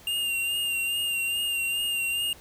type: tone with vibrato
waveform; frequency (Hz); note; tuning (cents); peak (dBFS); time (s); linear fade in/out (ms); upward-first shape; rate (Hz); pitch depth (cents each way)
square; 2794; F7; 0; -26; 0.07-2.33; 2; sine; 2.4; 31
effects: pink hiss -51 dBFS RMS until 2.4 s